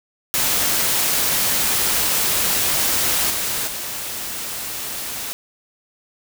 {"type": "noise with level steps", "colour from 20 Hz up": "white", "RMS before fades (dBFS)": [-19, -23, -28], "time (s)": [0.34, 5.33], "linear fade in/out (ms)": 0, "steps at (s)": [3.3, 3.67], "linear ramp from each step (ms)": 5, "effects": []}